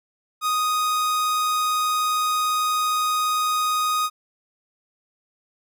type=tone; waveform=45% pulse; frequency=1244.5 Hz; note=D#6; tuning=in tune; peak=-20 dBFS; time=0.41-4.1 s; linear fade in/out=50 ms; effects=none